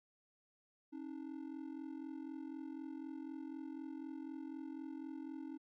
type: ring-modulated tone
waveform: triangle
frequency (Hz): 294.1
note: D4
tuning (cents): +3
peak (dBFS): -39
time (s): 0.92-5.58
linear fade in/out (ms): 20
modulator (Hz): 22
effects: none

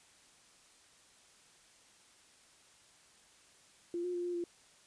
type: tone with pitch steps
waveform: sine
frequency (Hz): 345.8 / 357.8 / 350.6 / 352.6 / 345.6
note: F4 / F4 / F4 / F4 / F4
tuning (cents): -17 / +42 / +7 / +17 / -18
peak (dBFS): -34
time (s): 3.94-4.44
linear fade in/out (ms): 2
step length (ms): 100
effects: white hiss -63 dBFS RMS until 4.86 s + resampled to 22050 Hz

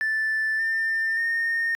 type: tone with pitch steps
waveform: triangle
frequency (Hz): 1760 / 1797 / 1834.7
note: A6 / A6 / A#6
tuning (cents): 0 / +36 / -28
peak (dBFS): -19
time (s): 0.01-1.75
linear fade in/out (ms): 0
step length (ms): 580
effects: tanh soft clip ceiling -18 dBFS

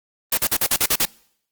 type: noise bursts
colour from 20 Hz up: white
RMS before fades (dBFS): -18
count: 8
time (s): 0.32-1.054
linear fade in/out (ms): 5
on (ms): 55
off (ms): 42
effects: noise-tail reverb RT60 0.7 s tail -25 dB re dry + Opus 24 kbps

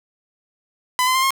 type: tone with pitch steps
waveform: sawtooth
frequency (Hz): 1006 / 1027.7 / 1049.9 / 1072.6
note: B5 / C6 / C6 / C6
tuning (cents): +32 / -31 / +6 / +43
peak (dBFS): -12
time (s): 0.99-1.306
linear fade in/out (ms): 0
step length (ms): 79
effects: none

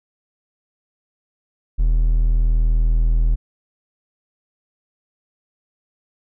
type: tone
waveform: triangle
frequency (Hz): 40.26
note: E1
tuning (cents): -40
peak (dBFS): -11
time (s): 1.78-3.36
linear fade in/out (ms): 20
effects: none

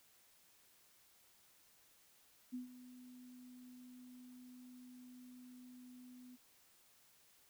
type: tone with ADSR envelope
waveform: sine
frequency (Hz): 250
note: B3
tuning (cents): +21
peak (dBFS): -40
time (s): 2.52-6.37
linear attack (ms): 23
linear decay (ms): 130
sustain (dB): -14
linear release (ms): 25
effects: white hiss -69 dBFS RMS until 7.49 s

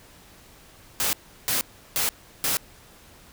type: noise bursts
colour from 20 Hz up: white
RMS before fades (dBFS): -24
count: 4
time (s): 1-2.57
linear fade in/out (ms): 0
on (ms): 130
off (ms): 350
effects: pink hiss -51 dBFS RMS until 3.32 s

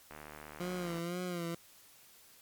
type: click train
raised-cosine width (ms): 0.5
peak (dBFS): -32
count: 67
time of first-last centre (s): 0.11-0.984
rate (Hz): 75.5
type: tone with vibrato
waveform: 20% pulse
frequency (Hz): 174.61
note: F3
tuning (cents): 0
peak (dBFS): -31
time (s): 0.6-1.55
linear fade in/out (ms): 5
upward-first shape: sine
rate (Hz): 2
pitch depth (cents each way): 67
effects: white hiss -60 dBFS RMS until 2.41 s + MP3 96 kbps

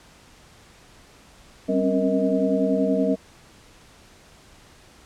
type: tone cluster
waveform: sine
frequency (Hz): 195 / 264 / 274.5 / 468.5 / 633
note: G3 / C4 / C#4 / A#4 / D#5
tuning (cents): -9 / +16 / -17 / +9 / +30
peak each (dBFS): -25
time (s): 1.68-3.16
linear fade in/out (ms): 20
effects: pink hiss -51 dBFS RMS until 5.05 s + low-pass 9000 Hz 12 dB/octave

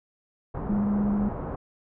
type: low-pass noise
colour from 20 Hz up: pink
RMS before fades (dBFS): -33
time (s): 0.54-1.56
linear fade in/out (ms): 10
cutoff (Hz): 1100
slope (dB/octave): 24
type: tone with vibrato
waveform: sine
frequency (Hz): 205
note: G#3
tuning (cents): -22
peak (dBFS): -22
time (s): 0.69-1.29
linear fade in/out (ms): 5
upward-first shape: square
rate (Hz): 16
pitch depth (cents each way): 13
effects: none

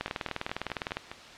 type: two click trains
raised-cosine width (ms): 0.3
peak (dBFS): -14 / -21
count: 20 / 6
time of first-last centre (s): 0.01-0.97 / 0.08-1.115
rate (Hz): 19.8 / 4.83
effects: white hiss -47 dBFS RMS until 1.37 s + low-pass 4000 Hz 12 dB/octave

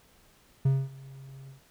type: tone with ADSR envelope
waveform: triangle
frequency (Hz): 134.9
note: C#3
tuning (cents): -47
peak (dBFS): -17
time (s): 0.65-1.61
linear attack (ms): 7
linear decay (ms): 230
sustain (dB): -24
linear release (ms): 120
effects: pink hiss -61 dBFS RMS until 1.7 s

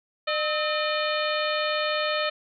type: harmonic tone with a mistuned harmonic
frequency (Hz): 606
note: D#5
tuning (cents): -46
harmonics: 1 / 2 / 3 / 4 / 5 / 6 / 7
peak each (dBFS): -27 / -30 / -32 / -33 / -34 / -35 / -35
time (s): 0.27-2.3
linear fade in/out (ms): 10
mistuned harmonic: 2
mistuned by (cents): +98
effects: none

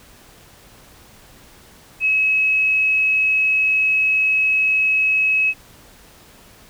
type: tone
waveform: sine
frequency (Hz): 2567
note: E7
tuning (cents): -47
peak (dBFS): -14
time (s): 2-5.54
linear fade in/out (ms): 50
effects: pink hiss -47 dBFS RMS until 6.69 s

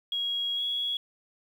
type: tone with pitch glide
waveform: sine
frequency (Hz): 3300 to 3342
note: G#7 to G#7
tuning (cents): -12 to +10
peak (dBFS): -27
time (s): 0.12-0.97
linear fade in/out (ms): 2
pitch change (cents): +22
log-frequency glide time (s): 0.56-0.62
effects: 9-bit

